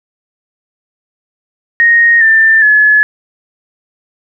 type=tone with pitch steps; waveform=sine; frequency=1864.7 / 1784.6 / 1708 Hz; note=A#6 / A6 / G#6; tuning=0 / +24 / +48 cents; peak=-4 dBFS; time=1.8-3.03 s; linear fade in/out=0 ms; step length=410 ms; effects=none